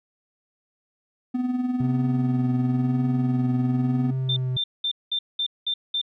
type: tone with tremolo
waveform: triangle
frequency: 250 Hz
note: B3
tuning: 21 cents sharp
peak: -18 dBFS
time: 1.34-4.11 s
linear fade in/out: 10 ms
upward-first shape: sine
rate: 20 Hz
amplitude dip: 55%
type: tone with vibrato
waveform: triangle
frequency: 130 Hz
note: C3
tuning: 11 cents flat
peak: -21 dBFS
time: 1.8-4.57 s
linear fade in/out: 5 ms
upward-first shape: triangle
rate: 1 Hz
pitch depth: 36 cents each way
type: tone bursts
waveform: sine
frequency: 3578 Hz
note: A7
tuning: 28 cents sharp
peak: -22 dBFS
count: 7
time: 4.29-6.015 s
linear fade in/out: 5 ms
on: 75 ms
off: 200 ms
effects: none

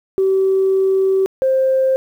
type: tone pair in turn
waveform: sine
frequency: 383.6 / 527 Hz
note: G4 / C5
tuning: -37 / +12 cents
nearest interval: perfect fourth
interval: 549 cents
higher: second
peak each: -11 dBFS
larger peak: neither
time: 0.18-1.26 / 1.42-1.96 s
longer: first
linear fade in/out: 0 ms
effects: tanh soft clip ceiling -7 dBFS + 8-bit

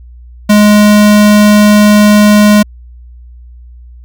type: tone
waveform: square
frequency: 208.8 Hz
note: G#3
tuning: 10 cents sharp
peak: -3 dBFS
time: 0.49-2.63 s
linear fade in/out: 10 ms
effects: added 60 Hz sine -30 dBFS peak until 4.04 s

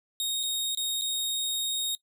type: tone with dropouts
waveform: sawtooth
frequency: 3729 Hz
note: A#7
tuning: in tune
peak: -24 dBFS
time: 0.2-1.95 s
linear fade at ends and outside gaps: 1 ms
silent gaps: 0.431-0.434 / 0.749-0.773 / 1.013-1.019 s
effects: noise-tail reverb RT60 0.1 s tail -21 dB re dry

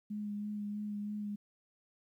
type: tone with vibrato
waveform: sine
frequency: 207.7 Hz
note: G#3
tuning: in tune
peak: -36 dBFS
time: 0.1-1.36 s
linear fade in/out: 10 ms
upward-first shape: sine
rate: 3.1 Hz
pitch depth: 18 cents each way
effects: 12-bit

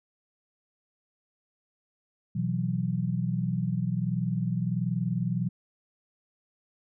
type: chord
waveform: sine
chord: B suspended fourth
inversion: none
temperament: equal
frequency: 123.47 / 164.81 / 185 Hz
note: B2 / E3 / F#3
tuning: 0 / 0 / 0 cents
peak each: -30 dBFS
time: 2.35-5.49 s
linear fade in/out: 10 ms
effects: none

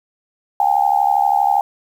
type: tone with amplitude modulation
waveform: sine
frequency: 805 Hz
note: G5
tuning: 46 cents sharp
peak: -8 dBFS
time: 0.6-1.61 s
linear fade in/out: 2 ms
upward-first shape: sine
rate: 72.5 Hz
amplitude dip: 95%
effects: 7-bit

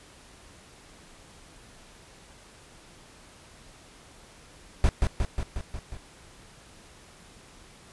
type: noise with echo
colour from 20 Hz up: brown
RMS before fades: -19 dBFS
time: 4.84-4.89 s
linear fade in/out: 0 ms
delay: 180 ms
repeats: 6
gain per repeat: -3 dB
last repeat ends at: 5.97 s
effects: pink hiss -52 dBFS RMS until 7.92 s + resampled to 24000 Hz

